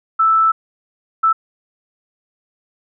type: tone bursts at uneven times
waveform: sine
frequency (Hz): 1318.5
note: E6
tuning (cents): 0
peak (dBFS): -10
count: 2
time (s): 0.19-0.52 / 1.23-1.33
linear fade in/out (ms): 10
effects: none

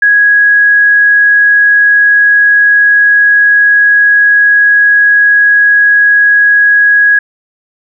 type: tone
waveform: sine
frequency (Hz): 1661.2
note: G#6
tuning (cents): 0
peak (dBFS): -3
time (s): 0.02-7.19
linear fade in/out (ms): 5
effects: none

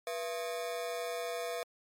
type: ring-modulated tone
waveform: 40% pulse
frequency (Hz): 581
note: D5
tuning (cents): -19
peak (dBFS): -31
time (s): 0.07-1.63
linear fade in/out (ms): 0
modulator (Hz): 94.2
effects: MP3 64 kbps

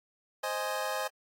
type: chord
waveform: 25% pulse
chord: Ab major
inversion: first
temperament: equal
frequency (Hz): 523.3 / 622.3 / 830.6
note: C5 / Eb5 / Ab5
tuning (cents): 0 / 0 / 0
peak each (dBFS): -32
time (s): 0.43-1.08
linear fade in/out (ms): 10
effects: AAC 64 kbps

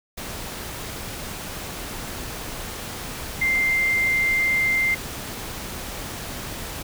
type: tone in noise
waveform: sine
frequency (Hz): 2093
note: C7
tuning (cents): 0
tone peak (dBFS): -18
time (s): 3.41-4.95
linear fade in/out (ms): 10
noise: pink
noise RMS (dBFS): -33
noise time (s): 0.17-6.83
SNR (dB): +12
effects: none

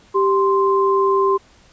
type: tone pair together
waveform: sine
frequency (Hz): 391.4 / 1045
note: G4 / C6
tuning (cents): -3 / -2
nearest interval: octave + perfect fourth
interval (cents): 1701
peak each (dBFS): -15 / -17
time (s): 0.14-1.38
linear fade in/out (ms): 20
effects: pink hiss -51 dBFS RMS until 1.72 s + resampled to 16000 Hz

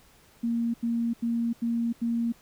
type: tone bursts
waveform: sine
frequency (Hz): 233.1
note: A#3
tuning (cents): 0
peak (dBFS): -24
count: 5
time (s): 0.43-2.324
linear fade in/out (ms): 10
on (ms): 310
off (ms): 86
effects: pink hiss -58 dBFS RMS until 2.41 s

